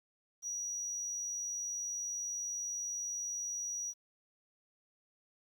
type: tone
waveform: triangle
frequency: 5800 Hz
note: F#8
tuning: 35 cents flat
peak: -34 dBFS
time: 0.42-3.94 s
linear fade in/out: 50 ms
effects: tanh soft clip ceiling -32 dBFS + 11-bit